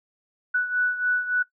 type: beating tone pair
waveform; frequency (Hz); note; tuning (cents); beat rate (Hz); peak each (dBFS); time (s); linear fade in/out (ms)
sine; 1480 / 1483.5; F#6 / F#6; 0 / +4; 3.5; -22 / -27; 0.54-1.43; 10
effects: noise-tail reverb RT60 0.1 s tail -17 dB re dry